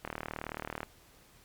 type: click train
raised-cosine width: 0.5 ms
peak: -21 dBFS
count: 31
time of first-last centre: 0.05-0.831 s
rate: 38.4 Hz
effects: pink hiss -60 dBFS RMS until 1.44 s + MP3 96 kbps